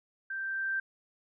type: tone with level ramp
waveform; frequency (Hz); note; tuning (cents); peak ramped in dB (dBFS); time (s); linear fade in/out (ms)
sine; 1568; G6; 0; -34 to -28; 0.3-0.8; 5
effects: none